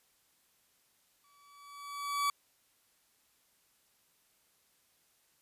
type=tone with exponential growth; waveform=40% pulse; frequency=1144 Hz; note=D6; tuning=46 cents flat; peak=-26 dBFS; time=1.24-2.3 s; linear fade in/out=2 ms; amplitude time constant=230 ms; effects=white hiss -71 dBFS RMS until 5.41 s + resampled to 32000 Hz